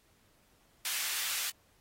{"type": "high-pass noise", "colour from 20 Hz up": "pink", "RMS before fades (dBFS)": -35, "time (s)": [0.85, 1.5], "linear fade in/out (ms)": 2, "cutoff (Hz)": 2100, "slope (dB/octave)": 12, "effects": ["pink hiss -68 dBFS RMS until 1.8 s", "AAC 48 kbps"]}